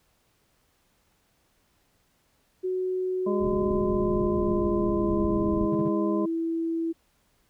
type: tone with pitch glide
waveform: sine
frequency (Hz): 370 to 329.6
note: F#4 to E4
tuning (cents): 0 to 0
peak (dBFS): -25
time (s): 2.63-6.93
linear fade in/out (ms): 20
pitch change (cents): -200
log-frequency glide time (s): 3.68-5.53
type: harmonic tone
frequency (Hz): 204.9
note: G#3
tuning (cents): -23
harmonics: 1 / 2 / 3 / 5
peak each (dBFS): -28 / -31 / -33 / -35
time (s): 3.26-6.26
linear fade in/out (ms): 10
type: low-pass noise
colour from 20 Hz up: pink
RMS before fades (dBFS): -33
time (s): 3.39-5.69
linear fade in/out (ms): 50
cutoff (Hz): 320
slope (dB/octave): 24
type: tone bursts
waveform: triangle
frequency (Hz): 152.6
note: D#3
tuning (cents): -33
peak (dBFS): -25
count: 3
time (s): 5.72-5.886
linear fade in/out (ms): 5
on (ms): 34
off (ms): 32
effects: pink hiss -68 dBFS RMS until 7.49 s